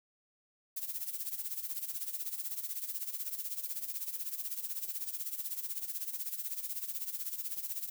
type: noise with tremolo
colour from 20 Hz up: violet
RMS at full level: -36 dBFS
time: 0.76-7.9 s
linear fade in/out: 10 ms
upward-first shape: sine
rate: 16 Hz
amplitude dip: 75%
effects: none